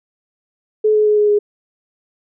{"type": "tone with pitch steps", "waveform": "sine", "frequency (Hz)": [429.1, 425.4, 421.7, 418.1, 414.5], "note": ["A4", "G#4", "G#4", "G#4", "G#4"], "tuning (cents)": [-43, 42, 26, 12, -3], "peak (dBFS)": -10, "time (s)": [0.84, 1.39], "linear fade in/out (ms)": 10, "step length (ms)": 110, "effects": []}